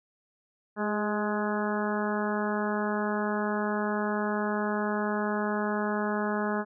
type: harmonic tone with a mistuned harmonic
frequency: 210 Hz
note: G#3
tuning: 19 cents sharp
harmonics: 1 / 2 / 3 / 4 / 5 / 6 / 7 / 8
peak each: -30 / -33 / -35 / -36 / -37 / -38 / -38 / -39 dBFS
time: 0.76-6.65 s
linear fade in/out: 50 ms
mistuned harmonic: 2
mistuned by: -23 cents
effects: none